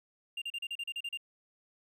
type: tone bursts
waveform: triangle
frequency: 2794 Hz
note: F7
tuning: in tune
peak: -33 dBFS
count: 10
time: 0.37-1.174 s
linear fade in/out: 5 ms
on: 48 ms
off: 36 ms
effects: none